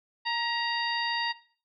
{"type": "harmonic tone with a mistuned harmonic", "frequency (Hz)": 932.3, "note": "A#5", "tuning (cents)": 0, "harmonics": [1, 2, 3, 4, 5], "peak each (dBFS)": [-31, -33, -35, -36, -35], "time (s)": [0.25, 1.33], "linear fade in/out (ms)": 20, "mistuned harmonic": 2, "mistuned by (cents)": 35, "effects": ["noise-tail reverb RT60 0.5 s tail -19 dB re dry"]}